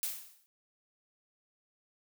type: noise with exponential decay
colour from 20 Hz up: blue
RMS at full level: -32 dBFS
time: 0.03-0.46 s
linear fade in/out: 0 ms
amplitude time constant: 92 ms
effects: none